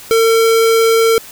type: tone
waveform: square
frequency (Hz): 452.8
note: A4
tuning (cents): +50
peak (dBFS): -9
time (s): 0.11-1.18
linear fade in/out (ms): 0
effects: white hiss -35 dBFS RMS until 1.31 s